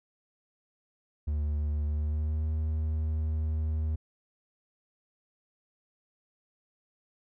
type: tone with pitch glide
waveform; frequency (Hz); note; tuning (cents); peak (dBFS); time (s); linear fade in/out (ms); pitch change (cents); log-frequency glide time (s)
triangle; 74.4 to 78.01; D2 to D#2; +23 to +5; -25; 1.27-3.96; 10; +82; 1.87-2.48
effects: none